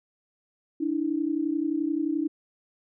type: tone pair together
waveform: sine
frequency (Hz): 292.5 / 324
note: D4 / E4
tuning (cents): -7 / -30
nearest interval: major second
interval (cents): 177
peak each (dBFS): -27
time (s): 0.8-2.28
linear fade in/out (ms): 10
effects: none